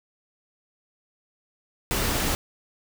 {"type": "noise", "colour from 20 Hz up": "pink", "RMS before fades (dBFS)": -25, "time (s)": [1.91, 2.35], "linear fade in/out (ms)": 0, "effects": []}